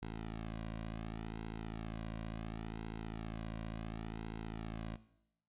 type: tone with flanger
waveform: sawtooth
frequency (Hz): 55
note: A1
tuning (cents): 0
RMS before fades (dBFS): -44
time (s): 0.02-4.96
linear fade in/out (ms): 5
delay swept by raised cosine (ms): 1.7 to 2.32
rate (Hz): 0.7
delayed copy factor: -0.8
effects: noise-tail reverb RT60 0.8 s tail -17 dB re dry + resampled to 8000 Hz